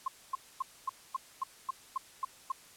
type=tone bursts; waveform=sine; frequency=1060 Hz; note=C6; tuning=22 cents sharp; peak=-29 dBFS; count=10; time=0.06-2.52 s; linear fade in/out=5 ms; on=21 ms; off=250 ms; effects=white hiss -56 dBFS RMS until 2.76 s + low-pass 11000 Hz 12 dB/octave